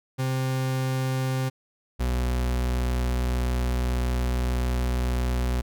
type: tone pair in turn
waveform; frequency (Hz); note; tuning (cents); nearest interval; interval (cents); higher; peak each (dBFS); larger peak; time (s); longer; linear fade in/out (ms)
40% pulse; 130.81 / 61.73; C3 / B1; 0 / 0; octave + minor second; 1300; first; -23 / -22; second; 0.18-1.5 / 1.99-5.62; second; 20
effects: none